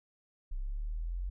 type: exponential sweep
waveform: sine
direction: up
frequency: 31.91 to 47 Hz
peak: -33 dBFS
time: 0.51-1.3 s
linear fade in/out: 10 ms
effects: none